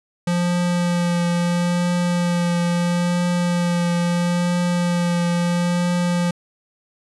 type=tone with vibrato; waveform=square; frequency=174.61 Hz; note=F3; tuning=in tune; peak=-18 dBFS; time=0.27-6.31 s; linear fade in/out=5 ms; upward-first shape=triangle; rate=0.75 Hz; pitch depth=16 cents each way; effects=resampled to 24000 Hz